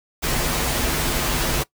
pink noise with comb filter, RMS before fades -22 dBFS, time 0.22-1.64 s, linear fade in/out 20 ms, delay 10 ms, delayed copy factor -0.6, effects noise-tail reverb RT60 0.1 s tail -20 dB re dry

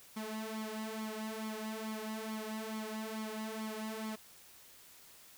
sawtooth tone with flanger, 218.3 Hz, A3, 13 cents flat, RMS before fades -41 dBFS, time 0.16-4.16 s, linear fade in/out 10 ms, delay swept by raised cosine 0.89 to 3.59 ms, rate 2.3 Hz, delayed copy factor +0.75, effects white hiss -58 dBFS RMS until 5.37 s

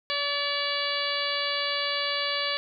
harmonic tone with a mistuned harmonic, 572 Hz, D5, 46 cents flat, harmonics 1 / 2 / 3 / 4 / 5 / 6 / 7 / 8, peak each -34 / -34 / -34 / -34 / -34 / -34 / -34 / -34 dBFS, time 0.1-2.57 s, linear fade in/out 0 ms, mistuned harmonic 3, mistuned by +16 cents, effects none

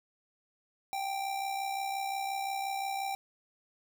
square tone with amplitude modulation, 784 Hz, G5, in tune, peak -31 dBFS, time 0.93-3.15 s, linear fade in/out 0 ms, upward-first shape sine, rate 65.7 Hz, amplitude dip 50%, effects none

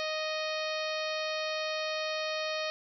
harmonic tone, 622.3 Hz, D#5, in tune, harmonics 1 / 2 / 3 / 4 / 5 / 6 / 7 / 8 / 9, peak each -34 / -40 / -41 / -39 / -44 / -43 / -41 / -48 / -48 dBFS, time 0-2.7 s, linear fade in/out 0 ms, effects none

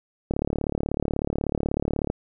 click train, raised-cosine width 2 ms, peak -11 dBFS, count 66, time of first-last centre 0.31-2.101 s, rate 36.3 Hz, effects none

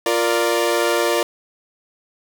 sawtooth chord, Bb major, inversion second, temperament equal, 349.2 / 466.2 / 587.3 Hz, F4 / Bb4 / D5, 0 / 0 / 0 cents, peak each -17 dBFS, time 0.06-1.23 s, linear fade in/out 2 ms, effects none

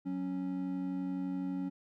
triangle tone pair together, 184.47 / 276.4 Hz, F#3 / C#4, -5 / -5 cents, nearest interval perfect fifth, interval 700 cents, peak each -36 / -33 dBFS, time 0.05-1.7 s, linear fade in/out 20 ms, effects none

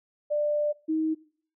sine tone pair in turn, 593 / 316 Hz, D5 / D#4, +17 / +27 cents, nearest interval major seventh, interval 1090 cents, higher first, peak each -23 dBFS, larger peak neither, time 0.3-0.73 / 0.88-1.15 s, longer first, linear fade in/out 20 ms, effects noise-tail reverb RT60 0.5 s tail -20 dB re dry

